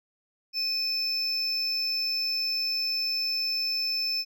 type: tone pair together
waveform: triangle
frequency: 2489 / 5274 Hz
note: D#7 / E8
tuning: 0 / 0 cents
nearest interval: octave + minor second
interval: 1300 cents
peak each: -35 / -25 dBFS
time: 0.53-4.25 s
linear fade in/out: 50 ms
effects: none